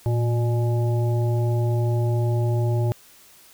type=harmonic tone with a mistuned harmonic; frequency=120 Hz; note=B2; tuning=49 cents flat; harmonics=1 / 3 / 5 / 7; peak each=-19 / -29 / -33 / -36 dBFS; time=0.06-2.92 s; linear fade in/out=0 ms; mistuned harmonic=1; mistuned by=-69 cents; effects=white hiss -51 dBFS RMS until 3.53 s